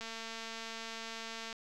click train, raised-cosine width 0.2 ms, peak -26 dBFS, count 344, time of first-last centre 0.01-1.528 s, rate 226 Hz, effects none

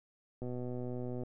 click train, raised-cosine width 2 ms, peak -28 dBFS, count 102, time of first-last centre 0.42-1.235 s, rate 124 Hz, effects none

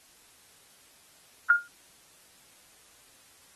sine tone with exponential decay, 1417 Hz, F6, 25 cents sharp, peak -13 dBFS, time 1.5-1.68 s, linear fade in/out 1 ms, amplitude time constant 37 ms, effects white hiss -58 dBFS RMS until 3.55 s + AAC 32 kbps

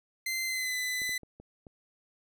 sawtooth tone with pitch glide, 2073 to 2006 Hz, C7 to B6, -17 to +26 cents, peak -27 dBFS, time 0.26-1.18 s, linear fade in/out 5 ms, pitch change -57 cents, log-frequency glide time 0.46-0.76 s
clicks, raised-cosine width 2 ms, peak -35 dBFS, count 5, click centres 1.018 / 1.093 / 1.233 / 1.4 / 1.668 s
effects none

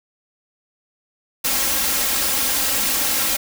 white noise with comb filter, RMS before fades -20 dBFS, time 1.44-3.37 s, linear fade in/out 10 ms, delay 3.7 ms, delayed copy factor +0.65, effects none

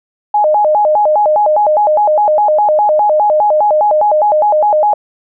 sine tone with vibrato, 715 Hz, F5, 41 cents sharp, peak -7 dBFS, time 0.34-4.94 s, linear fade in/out 5 ms, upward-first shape square, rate 4.9 Hz, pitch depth 270 cents each way, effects none

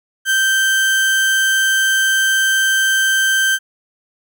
35% pulse tone, 1561 Hz, G6, 8 cents flat, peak -11 dBFS, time 0.25-3.59 s, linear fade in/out 50 ms, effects none

